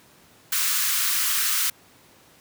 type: high-pass noise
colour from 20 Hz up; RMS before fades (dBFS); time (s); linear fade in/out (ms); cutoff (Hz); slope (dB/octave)
white; -23; 0.52-1.7; 5; 1100; 48
effects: pink hiss -54 dBFS RMS until 2.4 s + high-pass 100 Hz 12 dB/octave